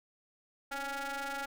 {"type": "ring-modulated tone", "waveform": "sawtooth", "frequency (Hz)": 280.5, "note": "C#4", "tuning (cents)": 21, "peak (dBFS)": -29, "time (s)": [0.71, 1.46], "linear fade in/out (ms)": 10, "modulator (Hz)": 1110, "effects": []}